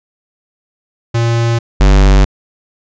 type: tone pair in turn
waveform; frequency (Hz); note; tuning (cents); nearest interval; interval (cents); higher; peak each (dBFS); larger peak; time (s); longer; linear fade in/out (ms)
square; 116.54 / 48.65; A#2 / G1; 0 / -12; octave + minor third; 1512; first; -11 / -5; second; 1.14-1.59 / 1.8-2.25; neither; 10
effects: resampled to 16000 Hz